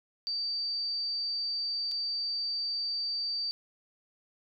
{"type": "tone with dropouts", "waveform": "sine", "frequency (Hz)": 4633, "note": "D8", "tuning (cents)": -24, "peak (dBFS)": -30, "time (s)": [0.27, 3.51], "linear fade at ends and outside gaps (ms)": 0, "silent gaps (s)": [1.914, 1.918], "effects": []}